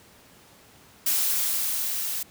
blue noise with level ramp, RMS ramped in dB -23 to -30 dBFS, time 1.06-2.23 s, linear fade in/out 5 ms, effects pink hiss -53 dBFS RMS until 2.3 s + high-pass 80 Hz 12 dB/octave

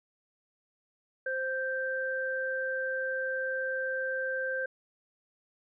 sine tone pair together, 523.3 / 1568 Hz, C5 / G6, 0 / 0 cents, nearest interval octave + perfect fifth, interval 1900 cents, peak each -33 / -32 dBFS, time 1.26-4.66 s, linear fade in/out 5 ms, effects none

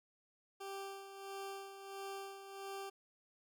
20% pulse tone with tremolo, 392 Hz, G4, in tune, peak -38 dBFS, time 0.6-2.9 s, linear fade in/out 10 ms, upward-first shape sine, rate 1.5 Hz, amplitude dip 60%, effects none

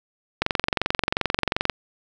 click train, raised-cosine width 0.3 ms, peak -4 dBFS, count 30, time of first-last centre 0.42-1.698 s, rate 22.7 Hz, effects none

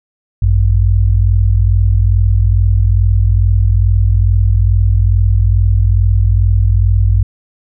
sine tone pair together, 54.16 / 96.5 Hz, A1 / G2, -27 / -27 cents, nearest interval minor seventh, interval 1000 cents, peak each -10 dBFS, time 0.42-7.23 s, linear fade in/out 5 ms, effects none

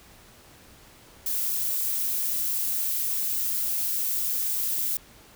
violet noise, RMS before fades -27 dBFS, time 1.26-4.97 s, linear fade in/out 2 ms, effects pink hiss -52 dBFS RMS until 5.35 s

